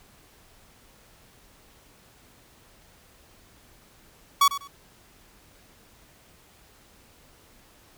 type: tone with echo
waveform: 45% pulse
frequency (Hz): 1127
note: C#6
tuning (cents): +28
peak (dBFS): -15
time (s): 4.41-4.48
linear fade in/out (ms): 5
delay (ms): 98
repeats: 2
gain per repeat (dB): -13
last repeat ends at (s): 4.676
effects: pink hiss -56 dBFS RMS until 7.97 s